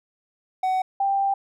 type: tone pair in turn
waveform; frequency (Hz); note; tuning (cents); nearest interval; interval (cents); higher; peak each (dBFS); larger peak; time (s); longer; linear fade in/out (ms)
triangle / sine; 750 / 788.7; F#5 / G5; +23 / +10; minor second; 87; second; -18 / -19; first; 0.63-0.82 / 1-1.34; second; 5
effects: none